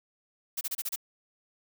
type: noise bursts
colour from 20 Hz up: blue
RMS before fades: -32 dBFS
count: 6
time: 0.57-0.961 s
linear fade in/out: 10 ms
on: 41 ms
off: 29 ms
effects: none